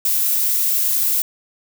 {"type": "noise", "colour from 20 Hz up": "violet", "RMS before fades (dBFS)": -18, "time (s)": [0.05, 1.22], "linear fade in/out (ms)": 2, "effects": []}